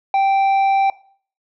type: tone with tanh clipping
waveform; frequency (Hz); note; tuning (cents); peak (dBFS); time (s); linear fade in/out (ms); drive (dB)
sine; 782; G5; -4; -14; 0.14-0.9; 2; 6
effects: noise-tail reverb RT60 0.5 s tail -19 dB re dry